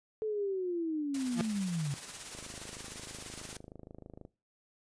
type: linear sweep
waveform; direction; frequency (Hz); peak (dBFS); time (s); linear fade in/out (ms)
sine; down; 440 to 135.3; -31; 0.22-1.94; 0
type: noise with tremolo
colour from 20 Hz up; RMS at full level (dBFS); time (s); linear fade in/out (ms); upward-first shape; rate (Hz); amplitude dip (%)
white; -42; 1.14-3.57; 5; sine; 17; 45
type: tone with exponential growth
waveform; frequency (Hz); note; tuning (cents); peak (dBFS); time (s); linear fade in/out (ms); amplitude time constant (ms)
35% pulse; 171.8; F3; -28; -24; 1.31-1.41; 0; 21
type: click train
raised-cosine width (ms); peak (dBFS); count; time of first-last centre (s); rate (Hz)
2; -34; 51; 2.35-4.251; 26.3
effects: noise-tail reverb RT60 0.3 s tail -20 dB re dry + resampled to 22050 Hz